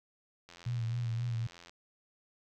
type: click train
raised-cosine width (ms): 0.2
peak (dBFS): -34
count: 105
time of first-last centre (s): 0.49-1.695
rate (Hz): 86.3
type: tone with vibrato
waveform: sine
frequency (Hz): 117.5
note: A#2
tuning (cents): +14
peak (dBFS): -31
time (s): 0.66-1.47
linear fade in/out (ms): 5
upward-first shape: sine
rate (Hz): 3.8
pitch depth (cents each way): 56
effects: none